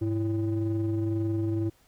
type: ring-modulated tone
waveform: triangle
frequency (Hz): 114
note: A#2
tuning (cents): -38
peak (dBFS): -20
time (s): 0.01-1.7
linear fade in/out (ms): 10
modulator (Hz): 217
effects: pink hiss -63 dBFS RMS until 1.87 s